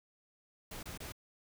pink noise bursts, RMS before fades -45 dBFS, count 3, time 0.71-1.122 s, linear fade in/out 5 ms, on 120 ms, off 26 ms, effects none

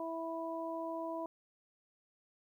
harmonic tone, 328.5 Hz, E4, 6 cents flat, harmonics 1 / 2 / 3, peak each -42 / -40 / -43 dBFS, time 0-1.26 s, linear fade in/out 2 ms, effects 12-bit

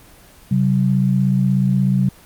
sine tone pair together, 133.5 / 190.09 Hz, C3 / F#3, +35 / +47 cents, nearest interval tritone, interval 612 cents, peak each -16 dBFS, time 0.51-2.09 s, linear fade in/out 5 ms, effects pink hiss -46 dBFS RMS until 2.25 s + Opus 24 kbps

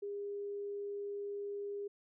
sine tone, 405.4 Hz, G#4, 42 cents flat, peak -38 dBFS, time 0.02-1.88 s, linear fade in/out 10 ms, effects none

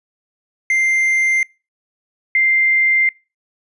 triangle / sine tone pair in turn, 2093 / 2093 Hz, C7 / C7, 0 / 0 cents, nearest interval unison, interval 0 cents, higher neither, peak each -11 dBFS, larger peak neither, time 0.7-1.43 / 2.35-3.09 s, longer second, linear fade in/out 2 ms, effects noise-tail reverb RT60 0.3 s tail -25 dB re dry + resampled to 24000 Hz

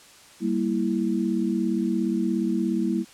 sine chord, E diminished, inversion first, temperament equal, 196 / 233.1 / 329.6 Hz, G3 / Bb3 / E4, 0 / 0 / 0 cents, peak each -26 dBFS, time 0.4-3.05 s, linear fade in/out 50 ms, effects white hiss -50 dBFS RMS until 3.13 s + low-pass 9000 Hz 12 dB/octave

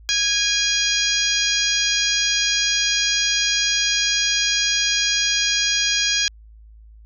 harmonic tone with a mistuned harmonic, 818 Hz, G#5, 26 cents flat, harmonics 2 / 3 / 4 / 5 / 6 / 7 / 8, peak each -26 / -26 / -23 / -27 / -24 / -26 / -26 dBFS, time 0.09-6.28 s, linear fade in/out 0 ms, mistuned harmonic 2, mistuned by +19 cents, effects added 54 Hz sine -42 dBFS peak until 7.05 s

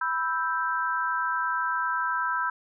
sine chord, E minor, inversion second, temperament equal, 987.8 / 1318.5 / 1568 Hz, B5 / E6 / G6, 0 / 0 / 0 cents, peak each -29 dBFS, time 0.01-2.5 s, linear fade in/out 5 ms, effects none

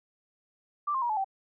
sine tone with pitch steps, 1174.7 / 1058.7 / 954.2 / 859.9 / 775 Hz, D6 / C6 / A#5 / A5 / G5, 0 / +20 / +40 / -40 / -20 cents, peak -26 dBFS, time 0.87-1.245 s, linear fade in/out 10 ms, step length 75 ms, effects none

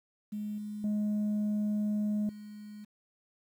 sine tone with level steps, 209.6 Hz, G#3, 16 cents sharp, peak -33 / -36 / -25 / -43 dBFS, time 0.32-2.85 s, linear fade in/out 10 ms, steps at 0.58 / 0.84 / 2.29 s, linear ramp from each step 2 ms, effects tanh soft clip ceiling -27 dBFS + 10-bit

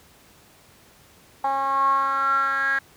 10% pulse tone with band-pass filter sweep, 272.5 Hz, C#4, 29 cents flat, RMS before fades -22 dBFS, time 1.44-2.79 s, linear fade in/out 5 ms, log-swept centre 880 to 1700 Hz, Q 9.1, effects pink hiss -53 dBFS RMS until 2.96 s + high-pass 60 Hz 12 dB/octave

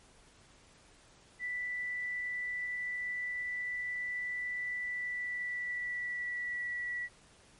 sine tone with pitch glide, 1975.5 to 1946.1 Hz, B6 to B6, 0 to -26 cents, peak -34 dBFS, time 1.39-7.09 s, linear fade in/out 50 ms, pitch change -26 cents, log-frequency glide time 4.73-6.71 s, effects pink hiss -61 dBFS RMS until 7.59 s + MP3 48 kbps

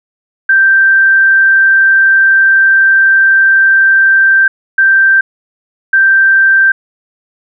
sine tone bursts at uneven times, 1568 Hz, G6, in tune, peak -4 dBFS, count 3, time 0.49-4.48 / 4.78-5.21 / 5.93-6.72 s, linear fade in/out 5 ms, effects none

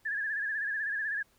sine tone with vibrato, 1700 Hz, G#6, 40 cents sharp, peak -30 dBFS, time 0.05-1.23 s, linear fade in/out 10 ms, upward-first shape sine, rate 16 Hz, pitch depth 81 cents each way, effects pink hiss -67 dBFS RMS until 1.38 s

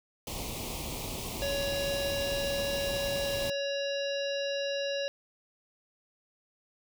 pink band-stop noise, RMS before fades -37 dBFS, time 0.27-3.5 s, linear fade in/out 2 ms, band 1100 to 2200 Hz, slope 48 dB/octave
harmonic tone, 560 Hz, C#5, 18 cents sharp, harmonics 1 / 3 / 5 / 7 / 9 / 10, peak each -31 / -41 / -39 / -40 / -46 / -46 dBFS, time 1.42-5.08 s, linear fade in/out 0 ms
effects none

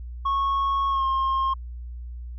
sine tone with pitch glide, 1100 to 1068.7 Hz, C#6 to C6, -14 to +36 cents, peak -18 dBFS, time 0.25-1.54 s, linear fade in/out 10 ms, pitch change -50 cents, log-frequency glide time 0.89-1.05 s, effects tanh soft clip ceiling -20 dBFS + added 60 Hz sine -33 dBFS peak until 2.38 s

